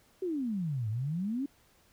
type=exponential two-way sweep; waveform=sine; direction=down then up; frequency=387.6 to 103.83 to 290.1 Hz; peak=-30 dBFS; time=0.22-1.46 s; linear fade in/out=5 ms; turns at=0.89 s; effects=pink hiss -65 dBFS RMS until 1.92 s